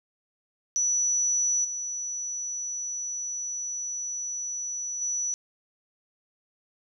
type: tone with level steps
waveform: sine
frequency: 5920 Hz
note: F#8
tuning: in tune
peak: -22 / -30 / -26 dBFS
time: 0.76-5.34 s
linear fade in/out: 0 ms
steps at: 1.64 / 5.01 s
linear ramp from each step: 10 ms
effects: none